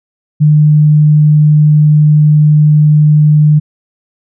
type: tone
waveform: sine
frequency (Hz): 151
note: D3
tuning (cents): +48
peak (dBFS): -3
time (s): 0.4-3.6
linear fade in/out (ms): 20
effects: none